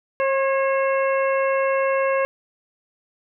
harmonic tone with a mistuned harmonic, 539 Hz, C#5, 49 cents flat, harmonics 1 / 2 / 3 / 4 / 5, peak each -19 / -25 / -29 / -31 / -33 dBFS, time 0.2-2.25 s, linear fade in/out 0 ms, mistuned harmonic 3, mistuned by +33 cents, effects none

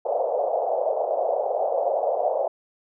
white band-pass noise, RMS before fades -24 dBFS, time 0.05-2.48 s, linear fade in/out 5 ms, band 500 to 720 Hz, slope 48 dB/octave, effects none

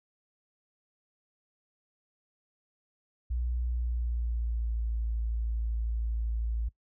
sine tone with pitch glide, 60.4 to 56.36 Hz, B1 to A1, -38 to +42 cents, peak -28 dBFS, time 3.3-6.69 s, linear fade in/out 10 ms, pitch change -120 cents, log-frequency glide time 3.68-4.81 s, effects noise-tail reverb RT60 0.1 s tail -20 dB re dry

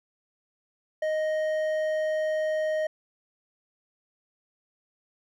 triangle tone with hard clipping, 622.3 Hz, D#5, in tune, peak -26 dBFS, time 1.02-2.87 s, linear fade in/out 5 ms, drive 10 dB, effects none

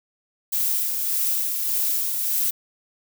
violet noise with tremolo, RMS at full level -22 dBFS, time 0.52-2.51 s, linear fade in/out 10 ms, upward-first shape sine, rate 1.7 Hz, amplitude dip 35%, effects none

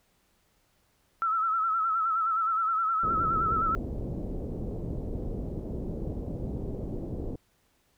sine tone with vibrato, 1318.5 Hz, E6, in tune, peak -24 dBFS, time 1.22-3.75 s, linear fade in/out 0 ms, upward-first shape sine, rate 9.6 Hz, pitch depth 60 cents each way
pink low-pass noise, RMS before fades -34 dBFS, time 3.03-7.36 s, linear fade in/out 5 ms, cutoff 510 Hz, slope 24 dB/octave
effects pink hiss -69 dBFS RMS until 7.97 s

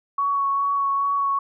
sine tone with vibrato, 1116 Hz, C#6, 11 cents sharp, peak -19 dBFS, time 0.18-1.39 s, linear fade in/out 5 ms, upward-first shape sine, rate 2.4 Hz, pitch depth 13 cents each way, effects none

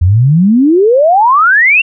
sine exponential sweep, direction up, 82.41 to 2794 Hz, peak -4 dBFS, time 0.01-1.82 s, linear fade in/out 10 ms, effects none

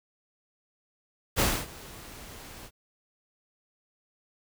pink noise with ADSR envelope, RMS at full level -23 dBFS, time 1.36-2.71 s, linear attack 38 ms, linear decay 260 ms, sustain -22 dB, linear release 62 ms, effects none

